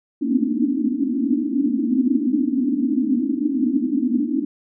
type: band-pass noise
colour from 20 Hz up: pink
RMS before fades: -20 dBFS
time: 0.21-4.45 s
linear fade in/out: 10 ms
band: 230 to 310 Hz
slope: 96 dB/octave
effects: none